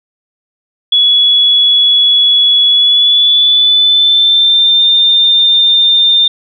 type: tone with pitch glide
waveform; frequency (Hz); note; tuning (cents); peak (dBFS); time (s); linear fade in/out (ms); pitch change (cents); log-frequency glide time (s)
sine; 3385 to 3607; G#7 to A7; +32 to +42; -5; 0.92-6.28; 5; +110; 2.68-4.82
effects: none